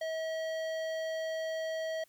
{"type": "tone with hard clipping", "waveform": "sine", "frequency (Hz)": 642, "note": "E5", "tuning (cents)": -46, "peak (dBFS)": -35, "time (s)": [0.01, 2.04], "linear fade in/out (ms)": 5, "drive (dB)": 14, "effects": ["white hiss -67 dBFS RMS until 2.08 s"]}